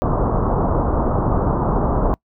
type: low-pass noise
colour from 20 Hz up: pink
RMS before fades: -18 dBFS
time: 0.02-2.14 s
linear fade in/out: 0 ms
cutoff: 1200 Hz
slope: 48 dB/octave
effects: noise-tail reverb RT60 0.1 s tail -26 dB re dry